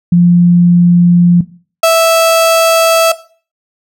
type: tone pair in turn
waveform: sine / 35% pulse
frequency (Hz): 174.61 / 657.4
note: F3 / E5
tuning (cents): 0 / -5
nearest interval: octave + major seventh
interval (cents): 2295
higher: second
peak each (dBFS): -3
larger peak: neither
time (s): 0.12-1.41 / 1.83-3.12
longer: neither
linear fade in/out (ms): 5
effects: noise-tail reverb RT60 0.4 s tail -17 dB re dry